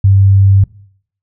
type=tone; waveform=sine; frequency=97.8 Hz; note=G2; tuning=4 cents flat; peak=-4 dBFS; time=0.04-0.64 s; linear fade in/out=5 ms; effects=noise-tail reverb RT60 0.6 s tail -21 dB re dry